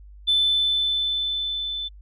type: tone with level ramp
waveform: sine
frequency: 3519 Hz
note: A7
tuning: in tune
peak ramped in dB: -15 to -27 dBFS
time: 0.27-1.89 s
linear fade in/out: 20 ms
effects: tanh soft clip ceiling -12 dBFS + added 50 Hz sine -42 dBFS peak until 2.01 s